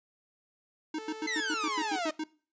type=tone bursts; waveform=square; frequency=311.7 Hz; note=D#4; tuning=3 cents sharp; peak=-32 dBFS; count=10; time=0.94-2.239 s; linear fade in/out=5 ms; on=48 ms; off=91 ms
type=tone with pitch glide; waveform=sawtooth; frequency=438.5 to 421.9 Hz; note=A4 to G#4; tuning=-6 to +27 cents; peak=-37 dBFS; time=0.98-1.99 s; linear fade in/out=2 ms; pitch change=-67 cents; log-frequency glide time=1.6-1.73 s
type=exponential sweep; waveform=sawtooth; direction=down; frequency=2093 to 607 Hz; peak=-27 dBFS; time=1.27-2.11 s; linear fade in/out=5 ms
effects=noise-tail reverb RT60 0.4 s tail -21 dB re dry + resampled to 16000 Hz